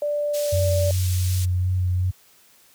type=tone with pitch glide; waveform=sine; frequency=587.3 to 582.2 Hz; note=D5 to D5; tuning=0 to -15 cents; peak=-21 dBFS; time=0.02-0.91 s; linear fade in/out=2 ms; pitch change=-15 cents; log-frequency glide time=0.42-0.59 s
type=band-pass noise; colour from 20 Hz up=pink; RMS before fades=-34 dBFS; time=0.33-1.46 s; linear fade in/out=20 ms; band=4600 to 16000 Hz; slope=12 dB/octave
type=tone with vibrato; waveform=sine; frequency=91.1 Hz; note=F#2; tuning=26 cents flat; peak=-18 dBFS; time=0.52-2.11 s; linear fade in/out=10 ms; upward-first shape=sine; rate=2.7 Hz; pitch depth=23 cents each way
effects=white hiss -55 dBFS RMS until 2.74 s + high-pass 60 Hz 12 dB/octave